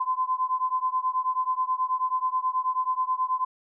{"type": "beating tone pair", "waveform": "sine", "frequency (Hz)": [1021, 1030.3], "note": ["C6", "C6"], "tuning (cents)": [-43, -27], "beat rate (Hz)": 9.3, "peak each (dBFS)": [-26, -27], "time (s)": [0, 3.45], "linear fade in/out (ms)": 10, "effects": []}